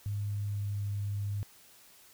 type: tone with pitch glide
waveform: sine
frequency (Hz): 102.5 to 101.56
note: G#2 to G#2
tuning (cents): -22 to -38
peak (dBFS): -31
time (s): 0.06-1.43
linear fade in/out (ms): 0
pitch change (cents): -16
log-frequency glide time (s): 0.32-0.83
effects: white hiss -58 dBFS RMS until 2.13 s